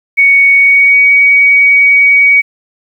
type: tone with pitch glide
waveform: sine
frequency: 2230 to 2255 Hz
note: C#7 to C#7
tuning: +10 to +29 cents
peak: -3 dBFS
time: 0.17-2.42 s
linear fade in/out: 20 ms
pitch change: +19 cents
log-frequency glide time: 0.54-1.11 s
effects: 7-bit